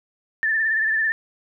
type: tone with vibrato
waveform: sine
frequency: 1771 Hz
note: A6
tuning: 11 cents sharp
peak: -18 dBFS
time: 0.43-1.12 s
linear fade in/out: 0 ms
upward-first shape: triangle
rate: 18 Hz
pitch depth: 58 cents each way
effects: none